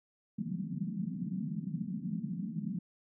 white band-pass noise, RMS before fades -37 dBFS, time 0.38-2.79 s, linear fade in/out 5 ms, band 160 to 220 Hz, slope 48 dB/octave, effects none

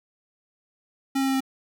square tone with pitch steps, 270.9 / 269.2 / 267.5 / 265.8 Hz, C#4 / C4 / C4 / C4, -40 / +49 / +38 / +27 cents, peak -22 dBFS, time 1.15-1.406 s, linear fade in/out 10 ms, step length 64 ms, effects none

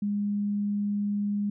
sine tone with vibrato, 204.7 Hz, G#3, 25 cents flat, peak -25 dBFS, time 0.02-1.5 s, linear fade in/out 5 ms, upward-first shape triangle, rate 20 Hz, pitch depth 10 cents each way, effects none

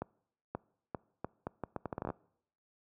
accelerating click train, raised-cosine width 1 ms, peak -22 dBFS, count 15, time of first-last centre 0.02-2.102 s, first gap 530 ms, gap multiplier 0.75, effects noise-tail reverb RT60 0.7 s tail -24 dB re dry + high-pass 80 Hz 12 dB/octave

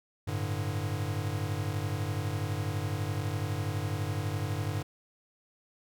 square chord, G suspended second, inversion none, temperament equal, 98 / 110 / 146.83 Hz, G2 / A2 / D3, 0 / 0 / 0 cents, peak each -34 / -36 / -37 dBFS, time 0.27-4.83 s, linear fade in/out 10 ms, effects none

